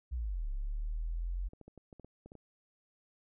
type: linear two-way sweep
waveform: sine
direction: down then up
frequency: 65.41 to 33.71 to 45.8 Hz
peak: -33 dBFS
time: 0.11-1.49 s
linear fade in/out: 20 ms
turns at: 0.49 s
type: clicks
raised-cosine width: 2 ms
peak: -38 dBFS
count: 10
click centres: 1.534 / 1.613 / 1.68 / 1.777 / 1.928 / 1.997 / 2.046 / 2.26 / 2.319 / 2.353 s
effects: none